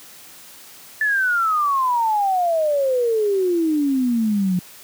sine exponential sweep, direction down, 1760 to 176.6 Hz, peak -16 dBFS, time 1.01-4.59 s, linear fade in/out 2 ms, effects white hiss -43 dBFS RMS until 4.83 s + high-pass 100 Hz 12 dB/octave

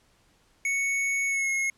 square tone with pitch glide, 2217 to 2166 Hz, C#7 to C#7, 0 to -41 cents, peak -25 dBFS, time 0.65-1.7 s, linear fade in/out 2 ms, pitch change -41 cents, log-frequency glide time 1.27-1.49 s, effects pink hiss -64 dBFS RMS until 1.77 s + low-pass 10000 Hz 12 dB/octave

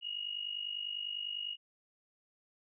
sine tone pair together, 2850 / 2900 Hz, F7 / F#7, +34 / -35 cents, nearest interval unison, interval 31 cents, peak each -40 / -39 dBFS, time 0.01-1.57 s, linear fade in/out 50 ms, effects none

